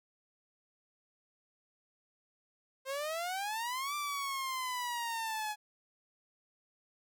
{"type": "exponential two-way sweep", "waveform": "sawtooth", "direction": "up then down", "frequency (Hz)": [523.3, 1183, 838], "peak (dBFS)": -31, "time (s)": [2.85, 5.56], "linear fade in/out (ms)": 50, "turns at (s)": 3.95, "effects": []}